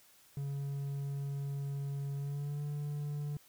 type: tone with pitch glide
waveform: triangle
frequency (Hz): 140 to 146.37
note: C#3 to D3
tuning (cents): +18 to -5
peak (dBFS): -33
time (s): 0.37-3.37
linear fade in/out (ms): 2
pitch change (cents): +77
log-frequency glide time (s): 2.16-2.63
effects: white hiss -63 dBFS RMS until 3.48 s